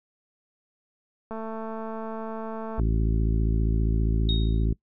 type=click train; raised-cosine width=1 ms; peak=-22 dBFS; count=331; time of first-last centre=1.31-2.796 s; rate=222 Hz
type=harmonic tone; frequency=55 Hz; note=A1; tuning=in tune; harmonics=1 / 2 / 3 / 4 / 5 / 6 / 7; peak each=-22 / -28 / -32 / -34 / -36 / -38 / -39 dBFS; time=2.78-4.73 s; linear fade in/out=5 ms
type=tone with exponential decay; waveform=sine; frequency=3743 Hz; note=A#7; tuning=6 cents sharp; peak=-24 dBFS; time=4.29-4.65 s; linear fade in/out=1 ms; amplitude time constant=78 ms
effects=noise-tail reverb RT60 0.1 s tail -22 dB re dry